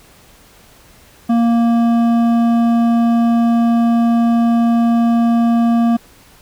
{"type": "tone with hard clipping", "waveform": "triangle", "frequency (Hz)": 233.1, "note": "A#3", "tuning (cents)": 0, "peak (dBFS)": -12, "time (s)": [1.29, 5.97], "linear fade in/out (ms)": 10, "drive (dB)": 13, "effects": ["pink hiss -46 dBFS RMS until 6.41 s"]}